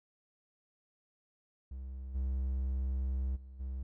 triangle tone with level steps, 65.41 Hz, C2, in tune, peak -38 / -29 / -45 / -34 dBFS, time 1.71-3.83 s, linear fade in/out 5 ms, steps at 2.14 / 3.35 / 3.59 s, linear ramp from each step 20 ms, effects none

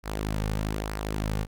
sawtooth tone with flanger, 52.5 Hz, G#1, 19 cents sharp, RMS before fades -30 dBFS, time 0.03-1.47 s, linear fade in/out 50 ms, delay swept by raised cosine 0.28 to 3.08 ms, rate 1.1 Hz, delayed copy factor -0.5, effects none

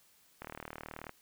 click train, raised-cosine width 0.5 ms, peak -27 dBFS, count 27, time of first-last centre 0.42-1.094 s, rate 38.6 Hz, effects white hiss -66 dBFS RMS until 1.21 s

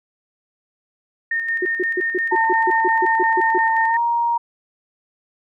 sine tone with tremolo, 1831 Hz, A#6, 32 cents flat, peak -18 dBFS, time 1.31-3.97 s, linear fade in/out 5 ms, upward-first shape square, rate 5.7 Hz, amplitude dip 40%
sine tone bursts, 365.5 Hz, F#4, 21 cents flat, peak -17 dBFS, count 12, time 1.62-3.58 s, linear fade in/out 5 ms, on 35 ms, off 140 ms
sine tone with pitch glide, 896 to 940 Hz, A5 to A#5, +31 to +14 cents, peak -16 dBFS, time 2.31-4.38 s, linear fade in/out 10 ms, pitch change +83 cents, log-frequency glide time 3.87-3.99 s
effects none

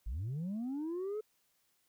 sine linear sweep, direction up, 43.65 to 438.6 Hz, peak -33 dBFS, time 0.06-1.21 s, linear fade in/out 10 ms, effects tanh soft clip ceiling -34 dBFS + white hiss -75 dBFS RMS until 1.88 s

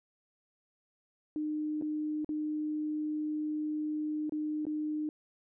sine tone with dropouts, 304.4 Hz, D#4, 38 cents flat, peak -31 dBFS, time 1.36-5.09 s, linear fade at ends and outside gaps 1 ms, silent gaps 1.813-1.822 / 2.246-2.291 / 4.295-4.322 / 4.653-4.667 s, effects none

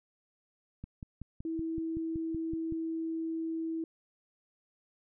click train, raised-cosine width 5 ms, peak -29 dBFS, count 11, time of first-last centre 0.84-2.723 s, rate 5.31 Hz
sine tone, 325.3 Hz, E4, 23 cents flat, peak -32 dBFS, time 1.45-3.84 s, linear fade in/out 2 ms
effects none

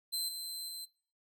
sawtooth tone with level steps, 4092 Hz, C8, 39 cents flat, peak -30 / -36 / -38 dBFS, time 0.12-0.86 s, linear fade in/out 20 ms, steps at 0.28 / 0.68 s, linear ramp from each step 10 ms, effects noise-tail reverb RT60 0.5 s tail -22 dB re dry

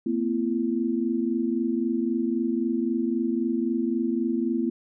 sine tone cluster, 229.3 / 253.1 / 336.9 Hz, A#3 / B3 / E4, -28 / +43 / +38 cents, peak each -27 dBFS, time 0.06-4.7 s, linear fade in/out 5 ms, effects none

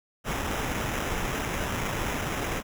pink noise with sample-and-hold, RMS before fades -30 dBFS, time 0.24-2.63 s, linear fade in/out 50 ms, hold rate 4410 Hz, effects none

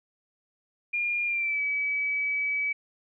sine tone with pitch glide, 2412 to 2286 Hz, D7 to D7, +46 to -47 cents, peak -25 dBFS, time 0.93-2.73 s, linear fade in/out 10 ms, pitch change -93 cents, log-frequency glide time 1.26-1.61 s, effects none

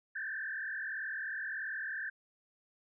sine tone with frequency modulation, 1661.2 Hz, G#6, in tune, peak -36 dBFS, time 0.15-2.1 s, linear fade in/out 10 ms, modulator 41.5 Hz, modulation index 3.1, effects none

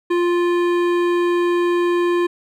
triangle tone with hard clipping, 349.2 Hz, F4, in tune, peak -17 dBFS, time 0.1-2.27 s, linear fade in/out 10 ms, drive 18 dB, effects none

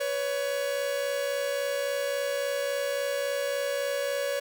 45% pulse tone pair together, 497.1 / 560.7 Hz, B4 / C#5, +11 / +20 cents, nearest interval major second, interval 209 cents, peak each -34 / -28 dBFS, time 0-4.4 s, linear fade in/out 10 ms, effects none

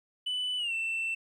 sine tone with pitch glide, 2990 to 2679 Hz, F#7 to E7, +17 to +27 cents, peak -27 dBFS, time 0.26-1.15 s, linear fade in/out 10 ms, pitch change -190 cents, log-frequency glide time 0.58-0.73 s, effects tanh soft clip ceiling -28 dBFS + 11-bit

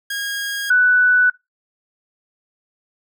sawtooth / sine tone pair in turn, 1634 / 1487.9 Hz, G#6 / F#6, -29 / +9 cents, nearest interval major second, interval 162 cents, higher first, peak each -19 / -10 dBFS, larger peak second, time 0.1-0.7 / 0.7-1.3 s, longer neither, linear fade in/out 5 ms, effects noise-tail reverb RT60 0.2 s tail -23 dB re dry

